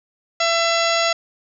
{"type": "harmonic tone", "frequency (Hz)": 671, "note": "E5", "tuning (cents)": 31, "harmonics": [1, 2, 3, 4, 5, 6, 7, 8, 10], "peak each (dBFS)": [-20, -23, -25, -26, -27, -28, -28, -29, -30], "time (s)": [0.4, 1.13], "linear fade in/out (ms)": 5, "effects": []}